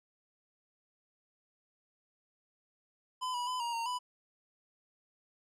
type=tone with pitch steps; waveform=square; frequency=1012 / 974 / 1008 / 944 / 922 / 993 Hz; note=B5 / B5 / B5 / A#5 / A#5 / B5; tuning=+42 / -24 / +35 / +22 / -19 / +9 cents; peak=-34 dBFS; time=3.21-3.99 s; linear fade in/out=20 ms; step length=130 ms; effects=low-pass 9000 Hz 12 dB/octave